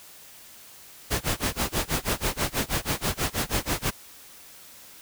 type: noise with tremolo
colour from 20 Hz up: pink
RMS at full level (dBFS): -24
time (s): 1.1-3.91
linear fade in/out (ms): 20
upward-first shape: sine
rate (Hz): 6.2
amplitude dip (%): 100
effects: white hiss -48 dBFS RMS until 5.01 s